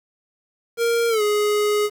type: tone with pitch glide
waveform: square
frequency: 466.2 to 417.7 Hz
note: A#4 to G#4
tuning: 0 to +10 cents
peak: -18 dBFS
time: 0.77-1.9 s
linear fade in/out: 50 ms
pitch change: -190 cents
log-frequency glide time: 1.09-1.22 s
effects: 8-bit